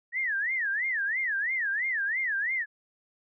sine tone with vibrato, 1833 Hz, A#6, 30 cents flat, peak -26 dBFS, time 0.12-2.66 s, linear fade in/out 50 ms, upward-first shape sine, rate 3 Hz, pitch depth 260 cents each way, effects none

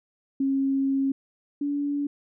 sine tone pair in turn, 271.5 / 286.7 Hz, C#4 / D4, -36 / -42 cents, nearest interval minor second, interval 94 cents, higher second, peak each -21 / -24 dBFS, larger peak first, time 0.4-1.12 / 1.61-2.07 s, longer first, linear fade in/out 5 ms, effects none

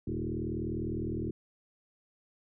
sine tone with frequency modulation, 220 Hz, A3, in tune, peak -31 dBFS, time 0.07-1.31 s, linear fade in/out 5 ms, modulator 39.9 Hz, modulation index 4.1, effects none

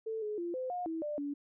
sine tone with pitch steps, 443.8 / 422.6 / 344.7 / 513 / 716 / 324.8 / 594 / 286.5 Hz, A4 / G#4 / F4 / C5 / F5 / E4 / D5 / D4, +15 / +30 / -23 / -34 / +43 / -26 / +20 / -43 cents, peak -34 dBFS, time 0.06-1.34 s, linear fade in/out 10 ms, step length 160 ms, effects none

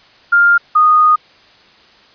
sine tone pair in turn, 1401 / 1235.8 Hz, F6 / D#6, +5 / -12 cents, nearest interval major second, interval 217 cents, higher first, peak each -6 dBFS, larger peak neither, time 0.32-0.58 / 0.75-1.16 s, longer second, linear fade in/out 10 ms, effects white hiss -46 dBFS RMS until 2.14 s + resampled to 11025 Hz

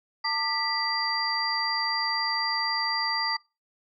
sine tone cluster, 894 / 1192 / 1966 / 4724 Hz, A5 / D6 / B6 / D8, +27 / +25 / -8 / +9 cents, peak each -31 / -32 / -31 / -28 dBFS, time 0.24-3.37 s, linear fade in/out 10 ms, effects noise-tail reverb RT60 0.3 s tail -26 dB re dry

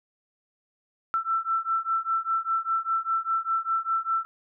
sine beating tone pair, 1333 / 1338 Hz, E6 / E6, +19 / +25 cents, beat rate 5 Hz, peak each -27 dBFS, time 1.14-4.25 s, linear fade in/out 0 ms, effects none

